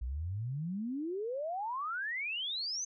sine exponential sweep, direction up, 57 to 6370 Hz, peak -34 dBFS, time 0.01-2.85 s, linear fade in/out 10 ms, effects none

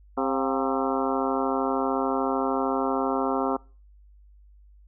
harmonic tone with a mistuned harmonic, 133.2 Hz, C3, 31 cents sharp, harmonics 2 / 3 / 4 / 5 / 6 / 7 / 8 / 9 / 10, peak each -28 / -30 / -31 / -32 / -33 / -33 / -34 / -35 / -35 dBFS, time 0.17-3.57 s, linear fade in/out 10 ms, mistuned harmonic 5, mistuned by +91 cents, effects noise-tail reverb RT60 0.4 s tail -26 dB re dry + added 50 Hz sine -50 dBFS peak until 4.87 s

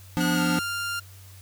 square chord, B diminished, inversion second, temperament equal, 174.61 / 246.9 / 293.7 Hz, F3 / B3 / D4, 0 / 0 / 0 cents, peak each -26 / -30 / -27 dBFS, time 0.17-0.59 s, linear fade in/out 0 ms
sawtooth tone with pitch glide, 1447 to 1396.1 Hz, F#6 to F6, -39 to -1 cents, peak -24 dBFS, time 0.2-1 s, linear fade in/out 10 ms, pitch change -62 cents, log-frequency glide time 0.33-0.42 s
effects added 95 Hz sine -45 dBFS peak until 1.41 s + white hiss -52 dBFS RMS until 1.41 s

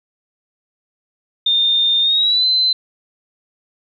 sine tone with pitch glide, 3629 to 4050 Hz, A#7 to B7, -47 to +43 cents, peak -12 dBFS, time 1.46-2.73 s, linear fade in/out 5 ms, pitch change +190 cents, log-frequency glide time 2.01-2.45 s, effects 9-bit

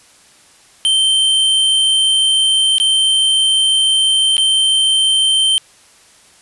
square tone with dropouts, 3117 Hz, G7, 11 cents flat, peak -11 dBFS, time 0.85-5.58 s, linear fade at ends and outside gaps 0 ms, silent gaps 2.783-2.8 / 4.368-4.38 s, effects white hiss -47 dBFS RMS until 6.41 s + resampled to 24000 Hz

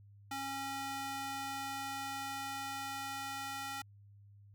square tone with high-pass filter sweep, 273.2 Hz, C#4, 25 cents flat, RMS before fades -41 dBFS, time 0.31-3.82 s, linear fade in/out 5 ms, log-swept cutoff 640 to 1000 Hz, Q 0.99, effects added 101 Hz sine -56 dBFS peak until 4.54 s

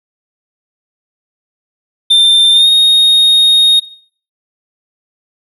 triangle tone with pitch glide, 3585 to 3720 Hz, A7 to A#7, +32 to -4 cents, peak -3 dBFS, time 2.1-3.8 s, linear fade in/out 10 ms, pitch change +64 cents, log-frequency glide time 2.53-2.68 s, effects noise-tail reverb RT60 0.5 s tail -18 dB re dry

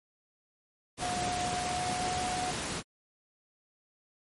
pink noise, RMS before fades -34 dBFS, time 0.97-2.83 s, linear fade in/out 50 ms
sine tone with pitch glide, 720 to 730.1 Hz, F#5 to F#5, -47 to -23 cents, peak -32 dBFS, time 1.02-2.51 s, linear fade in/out 5 ms, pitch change +24 cents, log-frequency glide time 1.41-2.18 s
effects high-pass 80 Hz 12 dB/octave + MP3 48 kbps

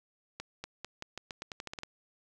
accelerating click train, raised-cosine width 0.2 ms, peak -22 dBFS, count 13, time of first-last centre 0.4-1.834 s, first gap 240 ms, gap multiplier 0.86, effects none

